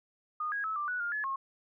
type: tone with pitch steps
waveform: sine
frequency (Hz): 1228 / 1650 / 1299 / 1181 / 1475 / 1410 / 1710 / 1081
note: D#6 / G#6 / E6 / D6 / F#6 / F6 / A6 / C#6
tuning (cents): -23 / -12 / -26 / +9 / -6 / +16 / -50 / -44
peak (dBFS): -31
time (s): 0.4-1.36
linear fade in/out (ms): 5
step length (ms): 120
effects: none